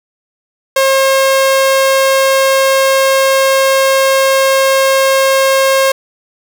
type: tone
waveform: sawtooth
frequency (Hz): 537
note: C5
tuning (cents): +45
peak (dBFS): -4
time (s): 0.76-5.92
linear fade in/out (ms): 5
effects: none